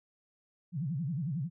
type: tone with vibrato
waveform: sine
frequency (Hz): 152.2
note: D#3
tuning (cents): -38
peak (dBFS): -31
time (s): 0.72-1.5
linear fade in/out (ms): 50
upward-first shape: sine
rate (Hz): 11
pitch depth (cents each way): 290
effects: none